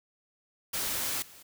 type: noise with level steps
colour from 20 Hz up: white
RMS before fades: -32 / -52 dBFS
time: 0.73-1.43 s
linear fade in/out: 10 ms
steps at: 1.22 s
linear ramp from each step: 2 ms
effects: none